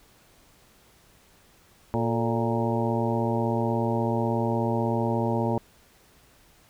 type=harmonic tone with a mistuned harmonic; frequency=116.4 Hz; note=A#2; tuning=2 cents flat; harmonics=1 / 2 / 3 / 4 / 5 / 6 / 7 / 8; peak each=-28 / -28 / -31 / -32 / -32 / -37 / -34 / -33 dBFS; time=1.94-5.58 s; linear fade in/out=0 ms; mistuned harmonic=4; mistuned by=-82 cents; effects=pink hiss -58 dBFS RMS until 6.69 s